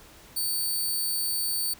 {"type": "tone", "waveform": "5% pulse", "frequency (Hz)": 4540, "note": "C#8", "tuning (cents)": 41, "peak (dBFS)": -19, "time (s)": [0.36, 1.74], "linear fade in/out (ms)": 10, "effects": ["pink hiss -51 dBFS RMS until 1.79 s"]}